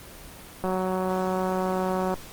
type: click train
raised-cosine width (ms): 1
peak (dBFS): -14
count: 280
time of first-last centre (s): 0.64-2.14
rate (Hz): 186
effects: pink hiss -44 dBFS RMS until 2.32 s + Opus 24 kbps